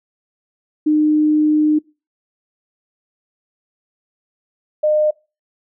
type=tone pair in turn; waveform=sine; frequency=304.4 / 608.8 Hz; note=D#4 / D#5; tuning=-38 / -38 cents; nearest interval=octave; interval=1200 cents; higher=second; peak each=-11 / -12 dBFS; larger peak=first; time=0.86-1.79 / 4.83-5.11 s; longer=first; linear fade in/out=10 ms; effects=noise-tail reverb RT60 0.3 s tail -24 dB re dry